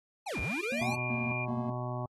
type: linear two-way sweep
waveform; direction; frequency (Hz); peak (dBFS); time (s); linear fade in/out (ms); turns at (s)
square; down then up; 894 to 46.25 to 894; -35; 0.26-0.96; 10; 0.4
type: tone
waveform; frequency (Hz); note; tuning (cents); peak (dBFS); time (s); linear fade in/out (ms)
sine; 2400; D7; +37; -34; 0.34-1.46; 20
type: tone bursts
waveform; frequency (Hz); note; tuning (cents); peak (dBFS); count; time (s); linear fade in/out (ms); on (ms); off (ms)
triangle; 233.8; A#3; +5; -32; 3; 0.72-1.7; 2; 220; 160
type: harmonic tone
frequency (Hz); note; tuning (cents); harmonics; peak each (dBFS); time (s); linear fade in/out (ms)
123.47; B2; 0; 1 / 2 / 3 / 5 / 6 / 7 / 8 / 9; -35 / -43 / -44 / -41 / -45 / -45 / -47 / -44; 0.81-2.06; 5
effects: AAC 32 kbps